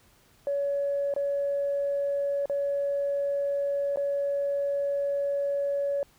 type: tone with dropouts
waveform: sine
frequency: 564 Hz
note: C#5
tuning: 30 cents sharp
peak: -24 dBFS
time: 0.47-6.03 s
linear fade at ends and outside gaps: 1 ms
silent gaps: 1.139-1.163 / 2.457-2.497 / 3.96-3.972 s
effects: tanh soft clip ceiling -20 dBFS + pink hiss -61 dBFS RMS until 6.18 s